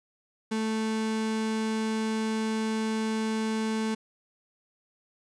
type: tone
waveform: 35% pulse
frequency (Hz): 220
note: A3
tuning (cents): 0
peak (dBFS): -25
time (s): 0.51-3.95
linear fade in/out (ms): 10
effects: resampled to 22050 Hz + 9-bit